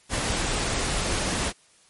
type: noise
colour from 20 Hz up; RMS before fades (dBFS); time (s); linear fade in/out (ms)
pink; -26; 0.09-1.53; 50
effects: white hiss -58 dBFS RMS until 1.89 s + MP3 48 kbps